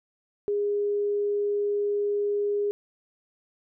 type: tone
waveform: sine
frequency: 410 Hz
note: G#4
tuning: 22 cents flat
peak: -23 dBFS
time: 0.48-2.71 s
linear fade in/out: 0 ms
effects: none